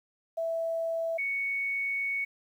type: tone pair in turn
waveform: sine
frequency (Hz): 659.3 / 2223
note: E5 / C#7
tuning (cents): 0 / +4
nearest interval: octave + major sixth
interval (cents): 2104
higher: second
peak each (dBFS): -28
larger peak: neither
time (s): 0.37-1.18 / 1.18-2.25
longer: second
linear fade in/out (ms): 10
effects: 10-bit